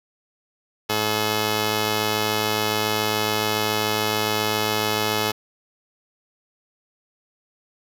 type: tone pair together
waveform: 5% pulse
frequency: 107.1 / 428.4 Hz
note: A2 / A4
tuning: -46 / -46 cents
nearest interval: 2 octaves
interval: 2400 cents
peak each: -13 dBFS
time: 0.89-5.32 s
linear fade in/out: 10 ms
effects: none